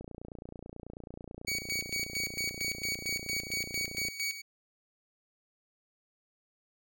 click train, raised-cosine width 2 ms, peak -30 dBFS, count 120, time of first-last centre 0.01-4.085 s, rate 29.2 Hz
20% pulse tone with tremolo, 2254 Hz, C#7, 28 cents sharp, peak -26 dBFS, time 1.47-4.42 s, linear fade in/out 10 ms, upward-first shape square, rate 4.4 Hz, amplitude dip 70%
effects none

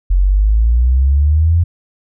sine exponential sweep, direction up, 44.16 to 87.31 Hz, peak -8 dBFS, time 0.1-1.64 s, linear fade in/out 10 ms, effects none

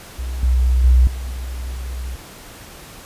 sine tone with level steps, 62.7 Hz, B1, 27 cents sharp, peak -22 / -12 / -8 / -24 dBFS, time 0.18-2.16 s, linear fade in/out 10 ms, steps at 0.43 / 0.84 / 1.07 s, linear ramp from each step 2 ms, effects pink hiss -39 dBFS RMS until 3.05 s + resampled to 32000 Hz

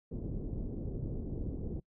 pink low-pass noise, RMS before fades -38 dBFS, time 0.11-1.8 s, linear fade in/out 5 ms, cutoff 410 Hz, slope 24 dB/octave, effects noise-tail reverb RT60 0.1 s tail -23 dB re dry

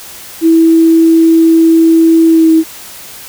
sine tone with pitch glide, 327.2 to 321.4 Hz, E4 to E4, -13 to -44 cents, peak -3 dBFS, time 0.41-2.64 s, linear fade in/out 50 ms, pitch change -31 cents, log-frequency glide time 2.26-2.53 s, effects white hiss -30 dBFS RMS until 3.28 s

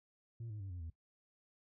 sine tone with pitch steps, 115.5 / 105.91 / 97.12 / 89.06 / 81.67 Hz, A#2 / G#2 / G2 / F2 / E2, -16 / +34 / -16 / +34 / -16 cents, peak -40 dBFS, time 0.4-0.9 s, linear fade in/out 5 ms, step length 100 ms, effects noise-tail reverb RT60 0.1 s tail -18 dB re dry + tanh soft clip ceiling -41 dBFS

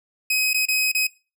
sawtooth tone with dropouts, 2530 Hz, D#7, 28 cents sharp, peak -15 dBFS, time 0.3-1.07 s, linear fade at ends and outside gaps 5 ms, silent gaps 0.533-0.543 / 0.656-0.684 / 0.918-0.948 s, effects noise-tail reverb RT60 0.3 s tail -21 dB re dry

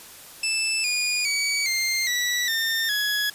20% pulse tone with pitch steps, 2637 / 2446 / 2269 / 2105 / 1952.8 / 1811.6 / 1680.5 Hz, E7 / D#7 / C#7 / C7 / B6 / A#6 / G#6, 0 / -30 / +40 / +10 / -20 / -50 / +20 cents, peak -17 dBFS, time 0.43-3.3 s, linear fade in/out 5 ms, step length 410 ms, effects white hiss -44 dBFS RMS until 3.34 s + resampled to 32000 Hz

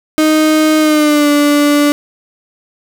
35% pulse tone with pitch glide, 310.6 to 291.5 Hz, D#4 to D4, -3 to -13 cents, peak -6 dBFS, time 0.18-1.92 s, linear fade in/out 0 ms, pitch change -110 cents, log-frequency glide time 0.79-1.29 s, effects none

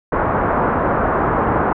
white low-pass noise, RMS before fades -17 dBFS, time 0.12-1.73 s, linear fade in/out 5 ms, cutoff 1300 Hz, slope 24 dB/octave, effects low-pass 2000 Hz 12 dB/octave

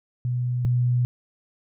sine tone pair in turn, 123.47 / 123 Hz, B2 / B2, 0 / -7 cents, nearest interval unison, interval 7 cents, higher first, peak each -22 / -18 dBFS, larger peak second, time 0.25-0.65 / 0.65-1.05 s, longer neither, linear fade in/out 0 ms, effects none

